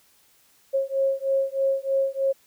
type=beating tone pair; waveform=sine; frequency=540 / 543.2 Hz; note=C#5 / C#5; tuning=-45 / -35 cents; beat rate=3.2 Hz; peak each=-24 / -24 dBFS; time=0.73-2.33 s; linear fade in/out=20 ms; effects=white hiss -60 dBFS RMS until 2.46 s